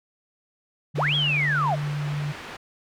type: tone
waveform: sine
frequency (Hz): 146.83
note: D3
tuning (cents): 0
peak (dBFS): -25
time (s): 0.94-2.33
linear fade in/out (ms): 20
type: low-pass noise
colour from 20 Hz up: white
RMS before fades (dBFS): -39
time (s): 0.95-2.57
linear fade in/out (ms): 10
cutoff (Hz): 2200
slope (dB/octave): 12
type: linear two-way sweep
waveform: sine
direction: up then down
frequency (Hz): 148.3 to 3372 to 565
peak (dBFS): -21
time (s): 0.97-1.76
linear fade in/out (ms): 20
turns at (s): 1.15
effects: none